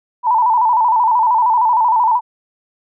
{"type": "tone with vibrato", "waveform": "sine", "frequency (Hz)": 932.3, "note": "A#5", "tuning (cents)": 0, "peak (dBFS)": -10, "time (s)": [0.23, 2.21], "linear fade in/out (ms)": 50, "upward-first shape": "square", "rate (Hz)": 13, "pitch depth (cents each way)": 88, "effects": []}